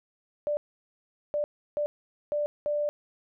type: tone bursts at uneven times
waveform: sine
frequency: 590 Hz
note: D5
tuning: 8 cents sharp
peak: -25 dBFS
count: 5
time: 0.47-0.57 / 1.34-1.44 / 1.77-1.86 / 2.32-2.46 / 2.66-2.89 s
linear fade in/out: 0 ms
effects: none